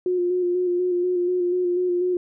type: tone with vibrato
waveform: sine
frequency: 358 Hz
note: F4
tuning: 43 cents sharp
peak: -19 dBFS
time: 0.06-2.17 s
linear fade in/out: 2 ms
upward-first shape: square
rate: 4.1 Hz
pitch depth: 23 cents each way
effects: none